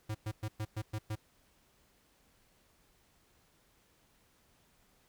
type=tone bursts; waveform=square; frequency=107.6 Hz; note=A2; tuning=38 cents flat; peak=-35 dBFS; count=7; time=0.09-1.156 s; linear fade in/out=10 ms; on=58 ms; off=110 ms; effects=pink hiss -69 dBFS RMS until 5.08 s